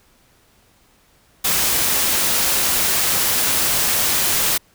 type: noise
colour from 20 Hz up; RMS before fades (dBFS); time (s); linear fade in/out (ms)
white; -18; 1.44-4.58; 10
effects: pink hiss -56 dBFS RMS until 4.74 s